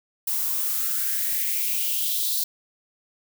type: noise with high-pass filter sweep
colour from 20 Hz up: violet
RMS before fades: -25 dBFS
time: 0.27-2.44 s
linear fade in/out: 5 ms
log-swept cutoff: 870 to 4200 Hz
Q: 4.5
effects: none